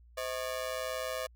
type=ring-modulated tone; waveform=sawtooth; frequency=577 Hz; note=D5; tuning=31 cents flat; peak=-27 dBFS; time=0.17-1.27 s; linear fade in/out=10 ms; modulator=60.3 Hz; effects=added 59 Hz sine -55 dBFS peak until 1.35 s